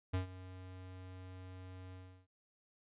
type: tone with ADSR envelope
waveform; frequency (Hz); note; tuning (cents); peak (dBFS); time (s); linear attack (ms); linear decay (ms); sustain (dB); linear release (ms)
square; 92.5; F#2; 0; -32; 0.13-2.27; 13; 120; -17; 340
effects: resampled to 8000 Hz